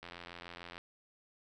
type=click train; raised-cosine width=0.3 ms; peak=-30 dBFS; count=66; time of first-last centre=0.03-0.78 s; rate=86.7 Hz; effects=none